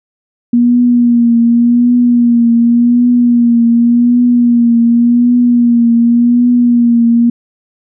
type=tone with vibrato; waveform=sine; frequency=238.4 Hz; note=A#3; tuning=39 cents sharp; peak=-5 dBFS; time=0.53-7.3 s; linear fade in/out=5 ms; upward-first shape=triangle; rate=0.88 Hz; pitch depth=44 cents each way; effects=none